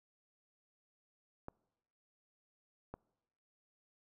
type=clicks; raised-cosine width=1 ms; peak=-30 dBFS; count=2; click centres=1.484 / 2.94 s; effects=noise-tail reverb RT60 1.0 s tail -25 dB re dry

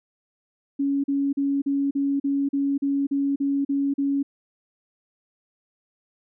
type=tone bursts; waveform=sine; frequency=278.9 Hz; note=C#4; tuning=11 cents sharp; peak=-20 dBFS; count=12; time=0.79-4.23 s; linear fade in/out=10 ms; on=250 ms; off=40 ms; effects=none

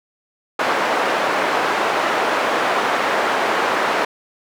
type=band-pass noise; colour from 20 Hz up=white; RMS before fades=-19 dBFS; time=0.59-4.05 s; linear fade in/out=5 ms; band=380 to 1300 Hz; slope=12 dB/octave; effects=none

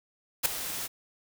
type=noise with ADSR envelope; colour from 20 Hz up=white; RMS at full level=-21 dBFS; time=0.43-0.88 s; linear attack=27 ms; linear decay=4 ms; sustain=-14 dB; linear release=23 ms; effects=none

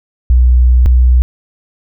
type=tone pair in turn; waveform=sine; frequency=61.74 / 62.08 Hz; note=B1 / B1; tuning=0 / +10 cents; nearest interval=unison; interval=10 cents; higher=second; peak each=-4 dBFS; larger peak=neither; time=0.3-0.86 / 0.86-1.22 s; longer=first; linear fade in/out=0 ms; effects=none

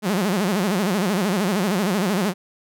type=tone with vibrato; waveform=sawtooth; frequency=194 Hz; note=G3; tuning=18 cents flat; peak=-15 dBFS; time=0.02-2.34 s; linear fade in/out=50 ms; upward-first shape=sine; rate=13 Hz; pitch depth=190 cents each way; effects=none

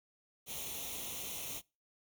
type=noise with comb filter; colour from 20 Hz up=white; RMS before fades=-42 dBFS; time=0.46-1.62 s; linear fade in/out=50 ms; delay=0.31 ms; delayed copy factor=+0.75; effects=noise-tail reverb RT60 0.3 s tail -25 dB re dry

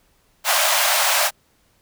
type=high-pass noise; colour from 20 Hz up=pink; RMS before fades=-18 dBFS; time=0.44-1.31 s; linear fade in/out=50 ms; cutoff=580 Hz; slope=96 dB/octave; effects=pink hiss -61 dBFS RMS until 1.81 s

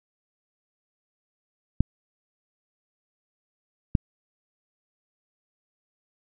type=clicks; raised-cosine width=5 ms; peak=-6 dBFS; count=2; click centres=1.806 / 3.952 s; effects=none

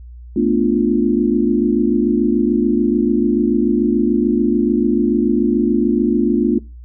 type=chord; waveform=sine; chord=B half-diminished seventh; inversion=third; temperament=equal; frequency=220 / 246.9 / 293.7 / 349.2 Hz; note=A3 / B3 / D4 / F4; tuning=0 / 0 / 0 / 0 cents; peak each=-18 dBFS; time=0.36-6.59 s; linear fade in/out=5 ms; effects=noise-tail reverb RT60 0.3 s tail -23 dB re dry + added 60 Hz sine -33 dBFS peak until 6.84 s

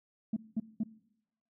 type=tone bursts; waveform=sine; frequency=220 Hz; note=A3; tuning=in tune; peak=-27 dBFS; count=3; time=0.33-0.835 s; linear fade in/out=5 ms; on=35 ms; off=200 ms; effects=noise-tail reverb RT60 0.8 s tail -20 dB re dry + tanh soft clip ceiling -25 dBFS

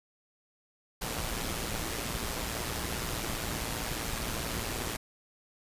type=noise with amplitude modulation; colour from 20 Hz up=pink; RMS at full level=-32 dBFS; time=1.01-4.97 s; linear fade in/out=10 ms; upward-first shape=sine; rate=115 Hz; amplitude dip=55%; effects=resampled to 32000 Hz

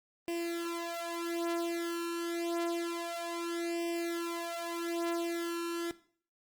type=tone with flanger; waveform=sawtooth; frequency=339.7 Hz; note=F4; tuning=48 cents flat; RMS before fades=-36 dBFS; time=0.28-5.91 s; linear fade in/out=0 ms; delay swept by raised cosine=0.37 to 3.67 ms; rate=0.28 Hz; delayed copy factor=+1; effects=noise-tail reverb RT60 0.5 s tail -17 dB re dry + Opus 24 kbps

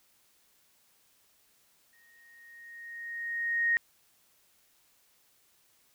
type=tone with exponential growth; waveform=sine; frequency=1864.7 Hz; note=A#6; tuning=in tune; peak=-22 dBFS; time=1.93-3.77 s; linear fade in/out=0 ms; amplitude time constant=400 ms; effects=white hiss -67 dBFS RMS until 5.94 s

